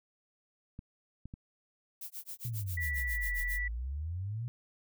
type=clicks; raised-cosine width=5 ms; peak=-31 dBFS; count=3; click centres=0.791 / 1.256 / 1.339 s
type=noise with tremolo; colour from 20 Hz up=violet; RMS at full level=-41 dBFS; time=2.01-3.6 s; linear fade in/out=5 ms; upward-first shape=sine; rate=7.4 Hz; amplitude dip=100%
type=exponential two-way sweep; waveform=sine; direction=down then up; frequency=123.9 to 40.99 to 123.9 Hz; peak=-34 dBFS; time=2.45-4.48 s; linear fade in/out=0 ms; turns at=3.41 s
type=tone; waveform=sine; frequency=1960 Hz; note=B6; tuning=14 cents flat; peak=-33 dBFS; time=2.77-3.68 s; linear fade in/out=5 ms
effects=none